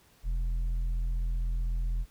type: tone with tanh clipping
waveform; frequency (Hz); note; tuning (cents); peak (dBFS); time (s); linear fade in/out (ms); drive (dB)
sine; 42.08; E1; +36; -28; 0.23-2.06; 50; 5
effects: pink hiss -62 dBFS RMS until 2.1 s